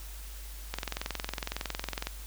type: click train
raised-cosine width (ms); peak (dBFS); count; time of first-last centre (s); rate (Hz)
0.2; -15; 30; 0.74-2.07; 21.8
effects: added 50 Hz sine -41 dBFS peak until 2.26 s + white hiss -49 dBFS RMS until 2.26 s